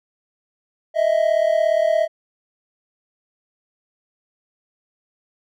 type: tone pair together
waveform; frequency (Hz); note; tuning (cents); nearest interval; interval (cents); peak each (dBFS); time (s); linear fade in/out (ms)
triangle; 624.8 / 662; D#5 / E5; +7 / +7; minor second; 100; -16; 0.94-2.08; 50
effects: none